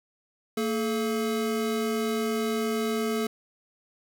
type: tone pair together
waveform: square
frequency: 227.8 / 430 Hz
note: A#3 / A4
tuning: -40 / -40 cents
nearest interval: major seventh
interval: 1100 cents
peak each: -29 / -29 dBFS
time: 0.57-3.27 s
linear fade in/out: 5 ms
effects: none